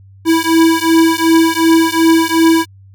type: beating tone pair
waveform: square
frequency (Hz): 326.1 / 328.8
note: E4 / E4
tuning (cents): -19 / -4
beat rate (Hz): 2.7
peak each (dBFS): -12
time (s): 0.25-2.66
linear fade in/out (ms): 50
effects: added 97 Hz sine -38 dBFS peak until 2.94 s